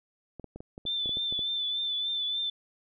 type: clicks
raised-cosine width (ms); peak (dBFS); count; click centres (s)
2; -28; 11; 0.397 / 0.443 / 0.56 / 0.605 / 0.779 / 0.853 / 1.059 / 1.093 / 1.171 / 1.325 / 1.392
type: tone with vibrato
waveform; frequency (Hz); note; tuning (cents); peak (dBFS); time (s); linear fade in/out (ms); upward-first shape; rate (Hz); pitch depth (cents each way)
sine; 3520; A7; 0; -28; 0.86-2.5; 5; triangle; 3.4; 41
effects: none